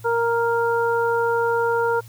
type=harmonic tone; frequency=466.2 Hz; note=A#4; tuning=in tune; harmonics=1 / 2 / 3; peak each=-20 / -23 / -25 dBFS; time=0.04-2.01 s; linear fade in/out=20 ms; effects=added 114 Hz sine -40 dBFS peak until 2.08 s + white hiss -51 dBFS RMS until 2.08 s